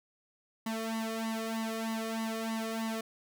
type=tone with flanger; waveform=sawtooth; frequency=223.6 Hz; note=A3; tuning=28 cents sharp; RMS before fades=-35 dBFS; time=0.66-3.01 s; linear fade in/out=5 ms; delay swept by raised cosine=1 to 1.67 ms; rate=3.2 Hz; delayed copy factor=+1; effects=none